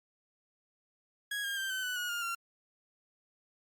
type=tone with pitch steps; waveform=30% pulse; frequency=1657 / 1613.6 / 1571.2 / 1530 / 1489.9 / 1450.9 / 1412.8 / 1375.8 Hz; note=G#6 / G6 / G6 / G6 / F#6 / F#6 / F6 / F6; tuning=-4 / +50 / +4 / -42 / +12 / -34 / +20 / -26 cents; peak=-31 dBFS; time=1.31-2.35 s; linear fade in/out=5 ms; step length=130 ms; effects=Opus 48 kbps